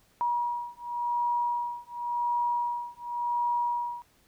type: beating tone pair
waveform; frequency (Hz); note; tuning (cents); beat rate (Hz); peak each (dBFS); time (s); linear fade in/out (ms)
sine; 958 / 958.91; A#5 / A#5; +47 / +49; 0.91; -30; 0.21-4.02; 0
effects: pink hiss -64 dBFS RMS until 4.27 s